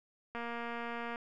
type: click train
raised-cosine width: 0.5 ms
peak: -26 dBFS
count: 191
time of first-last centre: 0.35-1.159 s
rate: 235 Hz
effects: none